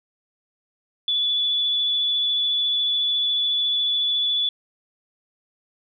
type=tone with vibrato; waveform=sine; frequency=3444 Hz; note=A7; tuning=38 cents flat; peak=-19 dBFS; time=1.08-4.49 s; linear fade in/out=2 ms; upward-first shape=sine; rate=14 Hz; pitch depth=11 cents each way; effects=none